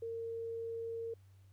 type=tone; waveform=sine; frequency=458 Hz; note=A#4; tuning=31 cents flat; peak=-38 dBFS; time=0.02-1.14 s; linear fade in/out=5 ms; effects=added 96 Hz sine -58 dBFS peak until 1.52 s + pink hiss -75 dBFS RMS until 1.52 s